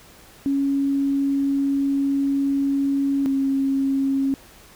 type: tone pair in turn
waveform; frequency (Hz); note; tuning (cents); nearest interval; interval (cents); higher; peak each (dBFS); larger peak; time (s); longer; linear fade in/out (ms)
sine; 277.2 / 271.8; C#4 / C#4; 0 / -34; unison; 34; first; -18; neither; 0.46-3.26 / 3.26-4.34; first; 0
effects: pink hiss -48 dBFS RMS until 4.75 s